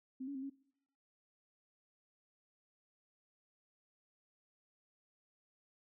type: tone with pitch steps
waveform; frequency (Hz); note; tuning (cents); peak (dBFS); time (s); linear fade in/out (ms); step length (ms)
sine; 261.1 / 281.5 / 264.6 / 275.2; C4 / C#4 / C4 / C#4; -3 / +27 / +20 / -12; -40; 0.2-0.5; 10; 75
effects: noise-tail reverb RT60 0.7 s tail -21 dB re dry